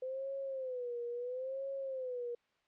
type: tone with vibrato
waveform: sine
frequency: 510 Hz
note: C5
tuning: 44 cents flat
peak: -37 dBFS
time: 0.02-2.35 s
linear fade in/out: 5 ms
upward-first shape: sine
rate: 0.74 Hz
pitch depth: 120 cents each way
effects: white hiss -75 dBFS RMS until 2.67 s + low-pass 3000 Hz 12 dB/octave